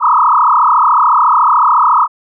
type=tone with frequency modulation; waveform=sine; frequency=1111 Hz; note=C#6; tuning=4 cents sharp; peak=-6 dBFS; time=0-2.08 s; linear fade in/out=50 ms; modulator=33.9 Hz; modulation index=5.4; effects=none